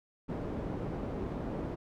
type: low-pass noise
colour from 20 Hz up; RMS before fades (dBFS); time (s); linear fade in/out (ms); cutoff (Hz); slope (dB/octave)
white; -37; 0.28-1.76; 20; 390; 12
effects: none